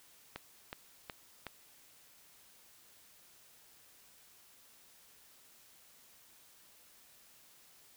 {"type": "click train", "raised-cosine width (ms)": 0.3, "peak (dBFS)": -25, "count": 4, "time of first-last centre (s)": [0.36, 1.467], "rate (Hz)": 2.71, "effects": ["white hiss -62 dBFS RMS until 7.96 s"]}